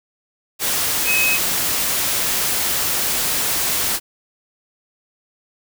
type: tone in noise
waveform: sine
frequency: 2547 Hz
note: D#7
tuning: 40 cents sharp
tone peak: -16 dBFS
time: 1.05-1.39 s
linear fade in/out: 50 ms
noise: white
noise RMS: -20 dBFS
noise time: 0.59-4 s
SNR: +1 dB
effects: none